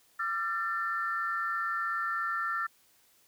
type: tone cluster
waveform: sine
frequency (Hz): 1185 / 1362 / 1781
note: D6 / F6 / A6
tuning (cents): +15 / -44 / +21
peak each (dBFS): -40 / -31 / -33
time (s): 0.19-2.67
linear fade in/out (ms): 10
effects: tanh soft clip ceiling -20 dBFS + white hiss -65 dBFS RMS until 3.27 s